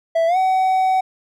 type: tone with pitch glide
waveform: triangle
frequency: 660 to 753.8 Hz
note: E5 to F#5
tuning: +2 to +32 cents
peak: -12 dBFS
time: 0.15-1.01 s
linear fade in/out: 10 ms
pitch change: +230 cents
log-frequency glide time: 0.27-0.37 s
effects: none